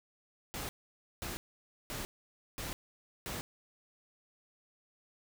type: noise bursts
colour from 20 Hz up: pink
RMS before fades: -40 dBFS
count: 5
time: 0.54-3.41 s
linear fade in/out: 0 ms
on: 150 ms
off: 530 ms
effects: none